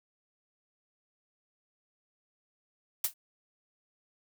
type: noise with exponential decay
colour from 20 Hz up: blue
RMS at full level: -23 dBFS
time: 3.04-3.14 s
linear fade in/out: 5 ms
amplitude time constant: 20 ms
effects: none